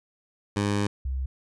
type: tone pair in turn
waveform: 15% pulse / sine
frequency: 102.1 / 65.61 Hz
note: G#2 / C2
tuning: -29 / +5 cents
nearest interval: minor sixth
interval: 766 cents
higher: first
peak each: -17 / -26 dBFS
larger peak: first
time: 0.56-0.87 / 1.05-1.26 s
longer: first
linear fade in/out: 5 ms
effects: resampled to 22050 Hz